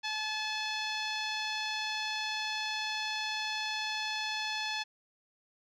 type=tone with low-pass filter; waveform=10% pulse; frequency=862 Hz; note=A5; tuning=36 cents flat; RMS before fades=-35 dBFS; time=0.03-4.84 s; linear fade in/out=20 ms; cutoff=4800 Hz; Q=1.2; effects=none